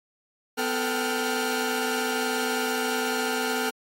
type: tone cluster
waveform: sawtooth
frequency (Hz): 250.7 / 443.2 / 781 / 1421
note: B3 / A4 / G5 / F6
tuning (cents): +26 / +13 / -7 / +30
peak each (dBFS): -27 / -25 / -28 / -27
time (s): 0.57-3.71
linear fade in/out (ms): 20
effects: AAC 48 kbps